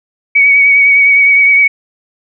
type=tone with vibrato; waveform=sine; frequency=2250 Hz; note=C#7; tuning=25 cents sharp; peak=-4 dBFS; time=0.35-1.68 s; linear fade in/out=10 ms; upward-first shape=triangle; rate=9.8 Hz; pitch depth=34 cents each way; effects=none